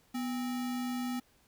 sine tone with sample-and-hold, 246.9 Hz, B3, in tune, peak -32 dBFS, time 0.14-1.2 s, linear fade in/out 10 ms, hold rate 1050 Hz, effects pink hiss -67 dBFS RMS until 1.47 s

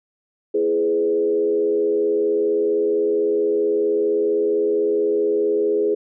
sine tone with frequency modulation, 417.5 Hz, G#4, 9 cents sharp, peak -16 dBFS, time 0.54-5.95 s, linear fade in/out 10 ms, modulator 84.4 Hz, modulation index 0.76, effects none

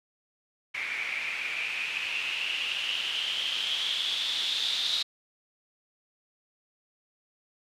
blue noise with low-pass filter sweep, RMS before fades -31 dBFS, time 0.74-5.03 s, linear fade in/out 10 ms, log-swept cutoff 2200 to 3800 Hz, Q 8.3, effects none

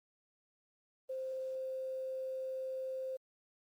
sine tone with quantisation, 523.3 Hz, C5, in tune, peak -37 dBFS, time 1.09-3.17 s, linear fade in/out 10 ms, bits 11, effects Opus 24 kbps

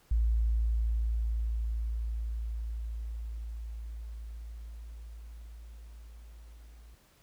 sine tone with level ramp, 56.1 Hz, A1, 34 cents sharp, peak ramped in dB -23 to -49 dBFS, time 0.11-6.95 s, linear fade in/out 5 ms, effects pink hiss -64 dBFS RMS until 7.22 s

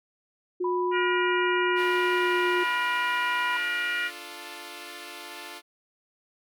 sine tone with pitch glide, 360.6 to 357.9 Hz, F#4 to F4, -45 to +42 cents, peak -25 dBFS, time 0.6-2.64 s, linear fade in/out 10 ms, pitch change -13 cents, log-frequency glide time 2.13-2.33 s
sine tone, 987.8 Hz, B5, in tune, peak -28 dBFS, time 0.64-3.57 s, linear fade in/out 5 ms
harmonic tone, 477.4 Hz, A#4, 41 cents sharp, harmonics 3 / 4 / 5 / 6, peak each -29 / -31 / -33 / -35 dBFS, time 0.91-4.11 s, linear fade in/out 50 ms
5% pulse chord, D minor, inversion none, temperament equal, 293.7 / 349.2 / 440 Hz, D4 / F4 / A4, 0 / 0 / 0 cents, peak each -34 / -30 / -33 dBFS, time 1.75-5.62 s, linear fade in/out 50 ms
effects none

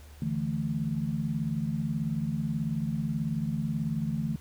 sine chord, D suspended second, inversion none, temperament just, 146.83 / 165.19 / 220.2 Hz, D3 / E3 / A3, 0 / +4 / +2 cents, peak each -32 dBFS, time 0.22-4.36 s, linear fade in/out 2 ms, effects added 74 Hz sine -47 dBFS peak until 4.4 s + pink hiss -56 dBFS RMS until 4.4 s

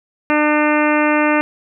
harmonic tone, 300 Hz, D4, 37 cents sharp, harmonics 1 / 2 / 3 / 4 / 5 / 6 / 7 / 8 / 9, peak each -16 / -19 / -21 / -22 / -23 / -24 / -24 / -25 / -26 dBFS, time 0.3-1.41 s, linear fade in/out 0 ms, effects none

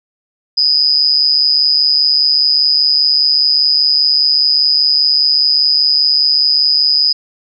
sine tone with amplitude modulation, 4978 Hz, D#8, in tune, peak -5 dBFS, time 0.57-7.13 s, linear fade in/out 10 ms, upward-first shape sine, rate 145 Hz, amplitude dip 80%, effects none

